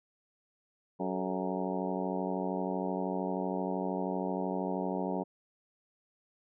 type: harmonic tone with a mistuned harmonic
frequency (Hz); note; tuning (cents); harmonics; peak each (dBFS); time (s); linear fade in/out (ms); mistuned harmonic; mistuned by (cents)
92.9; F#2; +7; 2 / 3 / 4 / 5 / 6 / 7 / 8 / 9 / 10; -36 / -38 / -39 / -40 / -41 / -41 / -42 / -43 / -43; 0.99-5.24; 20; 5; -87
effects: none